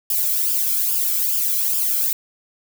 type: noise with flanger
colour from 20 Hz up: violet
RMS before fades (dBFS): -20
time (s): 0.1-2.13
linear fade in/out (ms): 2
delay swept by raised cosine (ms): 0.49 to 1.1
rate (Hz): 2.4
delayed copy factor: -0.7
effects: none